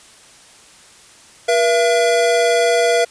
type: tone pair together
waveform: square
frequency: 479.1 / 674.4 Hz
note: A#4 / E5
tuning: +47 / +39 cents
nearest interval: tritone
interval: 592 cents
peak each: -16 dBFS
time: 1.48-3.05 s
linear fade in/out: 10 ms
effects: white hiss -45 dBFS RMS until 3.1 s + resampled to 22050 Hz